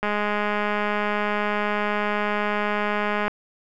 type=click train; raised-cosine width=0.5 ms; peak=-10 dBFS; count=677; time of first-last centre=0.03-3.28 s; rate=208 Hz; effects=none